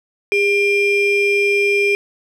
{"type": "ring-modulated tone", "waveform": "triangle", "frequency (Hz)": 1396.9, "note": "F6", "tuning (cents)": 0, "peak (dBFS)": -8, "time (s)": [0.32, 1.95], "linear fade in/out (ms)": 0, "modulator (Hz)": 992, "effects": []}